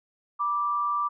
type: tone pair together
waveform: sine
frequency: 974.4 / 1174.7 Hz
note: B5 / D6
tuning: -24 / 0 cents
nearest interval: minor third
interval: 324 cents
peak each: -33 / -24 dBFS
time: 0.39-1.09 s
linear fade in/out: 20 ms
effects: none